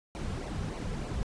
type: noise with flanger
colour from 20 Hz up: brown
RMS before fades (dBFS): -35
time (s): 0.15-1.23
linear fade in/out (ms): 0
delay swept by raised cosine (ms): 0.57 to 3.37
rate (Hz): 3.3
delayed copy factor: -0.7
effects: resampled to 22050 Hz